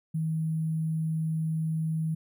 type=tone with sample-and-hold; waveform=sine; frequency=159.5 Hz; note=D#3; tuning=43 cents sharp; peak=-26 dBFS; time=0.14-2.15 s; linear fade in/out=10 ms; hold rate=11025 Hz; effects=none